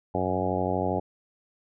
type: harmonic tone with a mistuned harmonic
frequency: 92.5 Hz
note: F#2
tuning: in tune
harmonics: 1 / 2 / 3 / 4 / 5 / 6 / 7 / 8 / 9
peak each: -33 / -33 / -33 / -33 / -33 / -33 / -33 / -33 / -33 dBFS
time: 0.14-1 s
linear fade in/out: 10 ms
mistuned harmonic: 1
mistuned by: +33 cents
effects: none